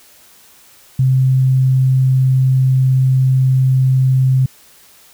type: tone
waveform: sine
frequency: 130.81 Hz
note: C3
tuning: in tune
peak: -9 dBFS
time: 0.99-4.46 s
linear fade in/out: 5 ms
effects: white hiss -46 dBFS RMS until 5.13 s